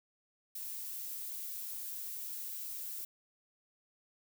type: noise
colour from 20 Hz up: violet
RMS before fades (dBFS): -42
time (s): 0.55-3.05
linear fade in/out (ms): 5
effects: none